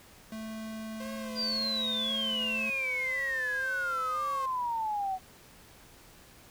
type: tone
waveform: square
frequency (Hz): 220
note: A3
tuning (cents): 0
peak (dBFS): -38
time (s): 0.32-2.7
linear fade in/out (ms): 2
type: tone with vibrato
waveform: sawtooth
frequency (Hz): 523.3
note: C5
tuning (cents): 0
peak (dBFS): -37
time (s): 1-4.46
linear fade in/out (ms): 5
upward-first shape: sine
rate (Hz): 1.9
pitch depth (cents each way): 53
type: exponential sweep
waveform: sine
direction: down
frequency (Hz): 4841 to 740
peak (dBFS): -29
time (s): 1.35-5.19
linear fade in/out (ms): 50
effects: pink hiss -55 dBFS RMS until 6.5 s